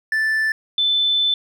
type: tone pair in turn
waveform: triangle / sine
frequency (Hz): 1760 / 3520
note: A6 / A7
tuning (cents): 0 / 0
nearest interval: octave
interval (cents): 1200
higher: second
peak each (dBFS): -15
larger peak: neither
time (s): 0.12-0.52 / 0.78-1.34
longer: second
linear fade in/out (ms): 2
effects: none